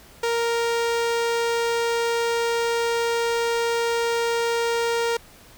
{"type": "tone with notch filter", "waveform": "sawtooth", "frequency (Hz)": 466.2, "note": "A#4", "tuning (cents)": 0, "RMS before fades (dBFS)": -23, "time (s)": [0.23, 5.17], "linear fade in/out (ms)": 5, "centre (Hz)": 12000, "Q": 1, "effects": ["pink hiss -49 dBFS RMS until 5.57 s"]}